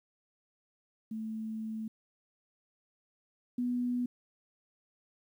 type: tone pair in turn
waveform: sine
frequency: 220 / 245.6 Hz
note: A3 / B3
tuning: 0 / -9 cents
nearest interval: major second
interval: 191 cents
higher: second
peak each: -35 / -29 dBFS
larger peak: second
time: 1.11-1.88 / 3.58-4.06 s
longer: first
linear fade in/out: 5 ms
effects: 11-bit